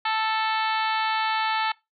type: harmonic tone with a mistuned harmonic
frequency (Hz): 440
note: A4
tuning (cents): 0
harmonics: 2 / 3 / 4 / 5 / 6 / 7 / 8 / 9 / 10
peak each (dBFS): -25 / -29 / -31 / -33 / -35 / -36 / -37 / -38 / -39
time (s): 0.05-1.72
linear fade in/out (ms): 5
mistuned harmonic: 9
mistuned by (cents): -16
effects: noise-tail reverb RT60 0.2 s tail -22 dB re dry